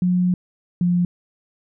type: tone pair in turn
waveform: sine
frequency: 180.1 / 176.39 Hz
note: F#3 / F3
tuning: -46 / +18 cents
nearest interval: unison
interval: 36 cents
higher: first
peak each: -15 dBFS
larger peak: neither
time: 0.02-0.34 / 0.81-1.05 s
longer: first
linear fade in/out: 2 ms
effects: none